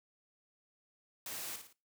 white noise with echo, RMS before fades -43 dBFS, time 1.26-1.56 s, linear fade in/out 2 ms, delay 56 ms, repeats 3, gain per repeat -7 dB, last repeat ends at 1.728 s, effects noise-tail reverb RT60 0.3 s tail -21 dB re dry + high-pass 100 Hz 12 dB/octave

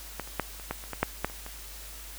clicks, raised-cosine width 0.5 ms, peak -17 / -30 / -11 / -29 / -15 / -29 / -19 / -8 / -11 / -29 / -25 dBFS, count 11, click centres 0.197 / 0.275 / 0.397 / 0.598 / 0.71 / 0.839 / 0.933 / 1.03 / 1.246 / 1.299 / 1.464 s, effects added 50 Hz sine -45 dBFS peak until 2.18 s + white hiss -45 dBFS RMS until 2.18 s

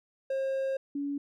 triangle / sine tone pair in turn, 536 / 283.9 Hz, C5 / C#4, +42 / +41 cents, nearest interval major seventh, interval 1101 cents, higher first, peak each -26 / -30 dBFS, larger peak first, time 0.3-0.77 / 0.95-1.18 s, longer first, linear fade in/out 5 ms, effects none

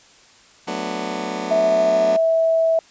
15% pulse chord, B minor seventh, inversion second, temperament just, 185.21 / 222.2 / 246.9 / 296.3 Hz, F#3 / A3 / B3 / D4, +2 / +17 / 0 / +15 cents, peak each -24 dBFS, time 0.67-2.17 s, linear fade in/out 10 ms
sine tone, 653 Hz, E5, 17 cents flat, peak -14 dBFS, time 1.51-2.79 s, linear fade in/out 2 ms
effects white hiss -50 dBFS RMS until 2.9 s + resampled to 16000 Hz

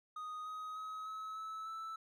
triangle tone with pitch steps, 1244 / 1258.5 / 1273.1 / 1287.9 / 1302.8 / 1318 Hz, D#6 / D#6 / D#6 / E6 / E6 / E6, -1 / +19 / +39 / -41 / -21 / -1 cents, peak -40 dBFS, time 0.16-1.96 s, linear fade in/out 5 ms, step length 300 ms, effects none

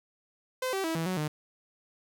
sawtooth tone with pitch steps, 513 / 386.2 / 325 / 163.8 / 185 / 151.8 Hz, C5 / G4 / E4 / E3 / F#3 / D#3, -34 / -26 / -24 / -11 / 0 / -42 cents, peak -25 dBFS, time 0.62-1.28 s, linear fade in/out 5 ms, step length 110 ms, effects none

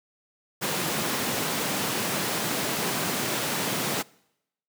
pink high-pass noise, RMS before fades -28 dBFS, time 0.61-4.03 s, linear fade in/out 20 ms, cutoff 140 Hz, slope 24 dB/octave, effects noise-tail reverb RT60 0.8 s tail -24 dB re dry

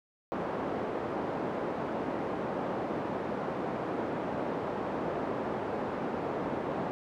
pink band-pass noise, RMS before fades -34 dBFS, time 0.32-6.91 s, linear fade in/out 0 ms, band 250 to 870 Hz, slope 12 dB/octave, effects none

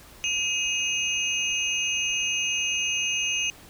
sine tone cluster, 2527 / 2856 / 6210 Hz, D#7 / F7 / G8, +26 / +38 / -17 cents, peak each -27 / -28 / -30 dBFS, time 0.24-3.5 s, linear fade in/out 0 ms, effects pink hiss -49 dBFS RMS until 3.69 s

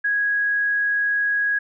sine tone, 1657 Hz, G#6, 4 cents flat, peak -18 dBFS, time 0.04-1.59 s, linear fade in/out 10 ms, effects none

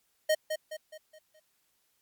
square tone with echo, 622 Hz, D#5, 1 cent flat, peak -23 dBFS, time 0.29-0.35 s, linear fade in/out 10 ms, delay 210 ms, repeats 5, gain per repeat -7 dB, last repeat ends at 1.4 s, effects white hiss -73 dBFS RMS until 2.01 s + MP3 96 kbps

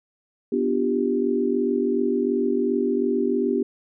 sine chord, G dominant seventh, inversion first, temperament equal, 246.9 / 293.7 / 349.2 / 392 Hz, B3 / D4 / F4 / G4, 0 / 0 / 0 / 0 cents, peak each -24 / -27 / -28 / -23 dBFS, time 0.52-3.63 s, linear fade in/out 5 ms, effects none

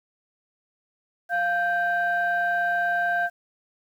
sine tone pair together, 698.5 / 1569.1 Hz, F5 / G6, 0 / +1 cents, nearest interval octave + major second, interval 1401 cents, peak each -23 dBFS, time 1.29-3.3 s, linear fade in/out 50 ms, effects tanh soft clip ceiling -15 dBFS + 9-bit

